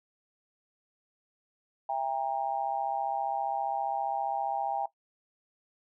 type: tone with amplitude modulation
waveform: sine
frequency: 800 Hz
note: G5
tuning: 35 cents sharp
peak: -24 dBFS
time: 1.89-4.86 s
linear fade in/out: 5 ms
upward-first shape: sine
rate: 135 Hz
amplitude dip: 100%
effects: noise-tail reverb RT60 0.1 s tail -17 dB re dry